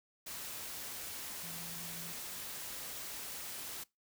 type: tone in noise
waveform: sine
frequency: 168.9 Hz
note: E3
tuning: 42 cents sharp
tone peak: -51 dBFS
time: 1.43-2.13 s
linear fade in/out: 10 ms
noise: white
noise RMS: -44 dBFS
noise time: 0.26-3.84 s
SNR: -10 dB
effects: noise-tail reverb RT60 0.2 s tail -22 dB re dry